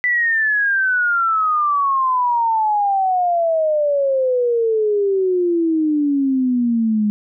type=exponential sweep; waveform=sine; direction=down; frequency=1991 to 207.1 Hz; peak=-14 dBFS; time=0.04-7.1 s; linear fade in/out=0 ms; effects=none